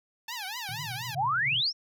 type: tone with vibrato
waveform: 10% pulse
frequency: 865 Hz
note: A5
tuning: 30 cents flat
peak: -26 dBFS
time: 0.28-1.15 s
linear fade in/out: 5 ms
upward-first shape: triangle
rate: 4.2 Hz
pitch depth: 290 cents each way
type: band-pass noise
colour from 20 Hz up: white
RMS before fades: -41 dBFS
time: 0.69-1.62 s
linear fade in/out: 0 ms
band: 110 to 150 Hz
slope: 96 dB/octave
type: exponential sweep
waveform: sine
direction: up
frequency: 650 to 5710 Hz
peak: -24 dBFS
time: 1.15-1.73 s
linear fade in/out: 50 ms
effects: none